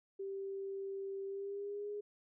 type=tone with pitch glide; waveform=sine; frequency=391 to 413.3 Hz; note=G4 to G#4; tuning=-4 to -8 cents; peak=-39 dBFS; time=0.19-2.01 s; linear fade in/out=10 ms; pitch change=+96 cents; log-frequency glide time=1.26-1.9 s; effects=none